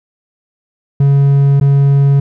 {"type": "tone with dropouts", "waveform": "triangle", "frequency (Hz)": 139.7, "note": "C#3", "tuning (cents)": 14, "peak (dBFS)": -4, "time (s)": [1, 2.2], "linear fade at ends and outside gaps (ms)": 5, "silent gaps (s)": [1.6, 1.611], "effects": []}